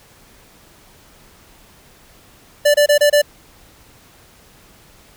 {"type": "tone bursts", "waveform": "square", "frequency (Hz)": 586, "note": "D5", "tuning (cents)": -4, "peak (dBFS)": -10, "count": 5, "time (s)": [2.65, 3.219], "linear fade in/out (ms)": 10, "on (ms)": 93, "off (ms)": 26, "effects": ["pink hiss -48 dBFS RMS until 5.16 s"]}